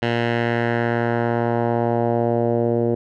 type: tone with low-pass filter sweep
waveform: 10% pulse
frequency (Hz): 117.8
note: A#2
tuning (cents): +19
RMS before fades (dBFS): -20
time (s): 0.02-2.95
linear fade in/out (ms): 5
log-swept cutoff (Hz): 2800 to 450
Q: 1.7
effects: none